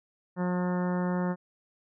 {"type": "harmonic tone", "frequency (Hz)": 179.6, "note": "F3", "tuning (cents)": 49, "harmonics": [1, 2, 3, 4, 5, 6, 7, 8, 9, 10], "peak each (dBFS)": [-27, -36, -36, -43, -39, -43, -46, -45, -50, -47], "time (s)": [0.36, 1.36], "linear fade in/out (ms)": 50, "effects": []}